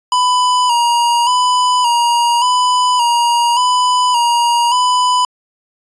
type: tone with vibrato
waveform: square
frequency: 972 Hz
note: B5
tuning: 28 cents flat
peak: -11 dBFS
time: 0.12-5.25 s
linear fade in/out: 2 ms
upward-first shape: square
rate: 0.87 Hz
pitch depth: 44 cents each way
effects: resampled to 22050 Hz